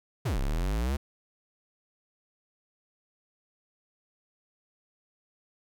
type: exponential two-way sweep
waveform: square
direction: down then up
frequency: 155.6 to 32 to 73.6 Hz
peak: -27 dBFS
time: 0.25-0.97 s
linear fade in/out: 10 ms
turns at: 0.4 s
effects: none